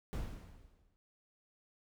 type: noise with exponential decay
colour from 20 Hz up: brown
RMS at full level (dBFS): -36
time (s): 0.13-0.96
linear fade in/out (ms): 0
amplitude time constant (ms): 180
effects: none

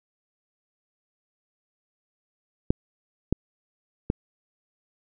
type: clicks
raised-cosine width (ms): 3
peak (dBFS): -6 / -8 / -9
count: 3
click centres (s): 2.705 / 3.326 / 4.101
effects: none

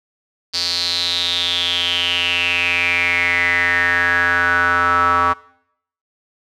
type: tone with band-pass filter sweep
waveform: square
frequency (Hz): 87.31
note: F2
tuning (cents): 0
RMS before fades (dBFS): -17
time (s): 0.53-5.34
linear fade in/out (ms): 20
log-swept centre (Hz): 4600 to 1200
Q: 7.9
effects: noise-tail reverb RT60 0.7 s tail -21 dB re dry

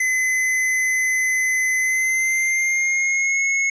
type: tone with pitch glide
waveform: square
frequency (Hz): 2034 to 2180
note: C7 to C#7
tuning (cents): -50 to -29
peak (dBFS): -18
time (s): 0-3.7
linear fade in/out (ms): 5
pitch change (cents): +121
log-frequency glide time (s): 1.79-3.43
effects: resampled to 22050 Hz + 9-bit

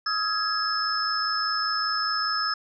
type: tone cluster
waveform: sine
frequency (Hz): 1267 / 1372 / 1667 / 5230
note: D#6 / F6 / G#6 / E8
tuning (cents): +31 / -31 / +6 / -15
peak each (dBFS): -28 / -33 / -31 / -27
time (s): 0.06-2.54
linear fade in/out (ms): 5
effects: none

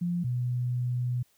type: tone pair in turn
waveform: sine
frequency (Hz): 174.61 / 123.52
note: F3 / B2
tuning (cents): 0 / +1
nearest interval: tritone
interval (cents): 599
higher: first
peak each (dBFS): -26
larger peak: neither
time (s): 0.01-0.24 / 0.24-1.23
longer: second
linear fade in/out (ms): 10
effects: white hiss -67 dBFS RMS until 1.37 s

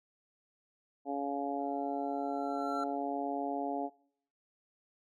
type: harmonic tone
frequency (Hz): 140.6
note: C#3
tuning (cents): +25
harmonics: 2 / 3 / 4 / 5 / 6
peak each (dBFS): -37 / -41 / -42 / -37 / -42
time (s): 1.05-3.9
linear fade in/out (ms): 50
type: tone with exponential growth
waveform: triangle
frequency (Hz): 1352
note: E6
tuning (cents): +43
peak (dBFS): -32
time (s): 1.59-2.84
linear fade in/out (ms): 5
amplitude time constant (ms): 270
effects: noise-tail reverb RT60 0.6 s tail -21 dB re dry

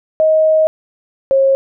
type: tone pair in turn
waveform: sine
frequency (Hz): 629 / 540.2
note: D#5 / C#5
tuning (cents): +19 / -45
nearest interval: minor third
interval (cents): 264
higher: first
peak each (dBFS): -8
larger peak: neither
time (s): 0.2-0.67 / 1.31-1.55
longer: first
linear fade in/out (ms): 0
effects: none

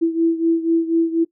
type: beating tone pair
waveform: sine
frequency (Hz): 329.6 / 333.7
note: E4 / E4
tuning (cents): 0 / +21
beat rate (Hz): 4.1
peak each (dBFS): -16 / -20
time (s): 0.01-1.25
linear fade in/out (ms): 20
effects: noise-tail reverb RT60 0.1 s tail -19 dB re dry

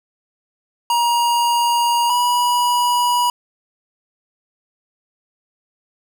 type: tone pair in turn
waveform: square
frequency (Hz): 948 / 972.4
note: A#5 / B5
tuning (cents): +29 / -27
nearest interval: unison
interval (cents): 44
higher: second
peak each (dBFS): -15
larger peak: neither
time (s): 0.9-2.1 / 2.1-3.3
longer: neither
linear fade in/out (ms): 2
effects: none

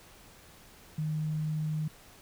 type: tone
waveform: sine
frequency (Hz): 154.6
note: D#3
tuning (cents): -11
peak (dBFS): -29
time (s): 0.98-1.88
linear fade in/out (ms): 5
effects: pink hiss -55 dBFS RMS until 2.21 s

